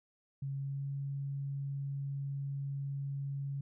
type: tone with pitch glide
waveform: sine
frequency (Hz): 137.6 to 139.12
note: C#3 to C#3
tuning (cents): -12 to +7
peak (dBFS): -35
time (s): 0.42-3.61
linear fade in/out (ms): 5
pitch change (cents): +19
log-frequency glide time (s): 0.56-0.87
effects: none